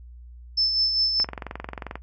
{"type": "tone with tremolo", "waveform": "sine", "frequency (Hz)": 5270, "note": "E8", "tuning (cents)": -1, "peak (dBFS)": -18, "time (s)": [0.57, 1.24], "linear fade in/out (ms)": 10, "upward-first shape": "sine", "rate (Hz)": 5, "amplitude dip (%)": 45}
{"type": "click train", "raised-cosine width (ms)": 0.5, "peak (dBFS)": -17, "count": 18, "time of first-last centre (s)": [1.2, 1.956], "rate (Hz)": 22.5}
{"effects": ["noise-tail reverb RT60 0.1 s tail -17 dB re dry", "added 60 Hz sine -41 dBFS peak until 2.02 s"]}